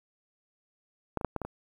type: clicks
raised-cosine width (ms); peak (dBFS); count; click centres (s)
1; -15 / -23 / -12 / -17 / -20 / -23; 6; 1.173 / 1.212 / 1.247 / 1.363 / 1.417 / 1.45
effects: 9-bit